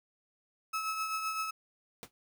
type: tone with tremolo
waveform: 35% pulse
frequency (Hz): 1296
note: E6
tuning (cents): -30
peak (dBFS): -29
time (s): 0.73-1.51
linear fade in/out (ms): 10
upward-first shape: triangle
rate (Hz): 7.8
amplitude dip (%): 50
type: noise with exponential decay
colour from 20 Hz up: pink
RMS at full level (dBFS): -41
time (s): 2.03-2.11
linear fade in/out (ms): 0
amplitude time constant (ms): 16
effects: none